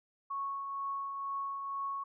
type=tone with tremolo; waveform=sine; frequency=1105 Hz; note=C#6; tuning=6 cents flat; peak=-33 dBFS; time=0.3-2.04 s; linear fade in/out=10 ms; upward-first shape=triangle; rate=2.1 Hz; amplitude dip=40%; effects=none